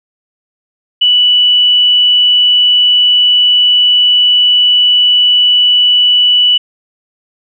sine tone, 2960 Hz, F#7, in tune, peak -5 dBFS, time 1.01-6.58 s, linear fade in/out 10 ms, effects none

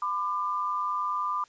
sine tone pair together, 1005 / 1195.2 Hz, B5 / D6, +30 / +30 cents, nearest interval minor third, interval 300 cents, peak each -31 / -28 dBFS, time 0.02-1.44 s, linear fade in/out 2 ms, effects white hiss -60 dBFS RMS until 1.48 s + resampled to 16000 Hz

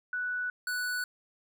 sine / square tone pair in turn, 1481 / 1481 Hz, F#6 / F#6, +1 / +1 cents, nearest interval unison, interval 0 cents, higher neither, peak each -30 / -31 dBFS, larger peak first, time 0.13-0.5 / 0.67-1.04 s, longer neither, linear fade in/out 2 ms, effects none

